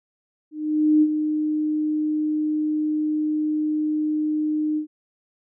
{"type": "tone with ADSR envelope", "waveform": "sine", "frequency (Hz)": 305.6, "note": "D#4", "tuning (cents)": -31, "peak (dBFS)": -12, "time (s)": [0.51, 4.87], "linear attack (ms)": 510, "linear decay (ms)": 51, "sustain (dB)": -8, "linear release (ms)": 99, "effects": []}